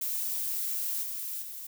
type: noise with level steps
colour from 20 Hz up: violet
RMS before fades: -32 / -36 / -41 dBFS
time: 0.01-1.67 s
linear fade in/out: 5 ms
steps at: 1.02 / 1.41 s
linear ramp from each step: 20 ms
effects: none